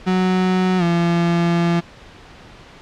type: tone with pitch glide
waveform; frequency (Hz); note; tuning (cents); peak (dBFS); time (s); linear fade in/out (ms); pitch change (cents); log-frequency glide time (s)
35% pulse; 185 to 170.63; F#3 to F3; 0 to -40; -13; 0.06-1.81; 20; -140; 0.78-0.83
effects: pink hiss -42 dBFS RMS until 2.81 s + low-pass 4000 Hz 12 dB/octave